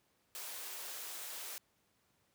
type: high-pass noise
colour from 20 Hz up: white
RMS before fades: -45 dBFS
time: 0.35-1.58 s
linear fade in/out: 0 ms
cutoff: 370 Hz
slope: 24 dB/octave
effects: pink hiss -75 dBFS RMS until 2.34 s + high-pass 80 Hz 12 dB/octave